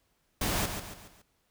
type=noise with echo; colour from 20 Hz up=pink; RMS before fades=-30 dBFS; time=0.41-0.66 s; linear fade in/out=5 ms; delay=140 ms; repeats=4; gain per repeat=-7 dB; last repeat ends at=1.22 s; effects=pink hiss -73 dBFS RMS until 1.5 s